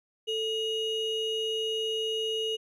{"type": "ring-modulated tone", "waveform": "triangle", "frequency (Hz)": 1661.2, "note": "G#6", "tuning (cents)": 0, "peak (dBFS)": -23, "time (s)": [0.27, 2.57], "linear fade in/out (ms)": 20, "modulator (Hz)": 1220, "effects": ["resampled to 32000 Hz"]}